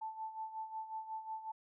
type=tone with tremolo; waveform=sine; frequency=880 Hz; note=A5; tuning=in tune; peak=-38 dBFS; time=0.01-1.52 s; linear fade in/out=10 ms; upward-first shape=sine; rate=5.5 Hz; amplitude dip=70%; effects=none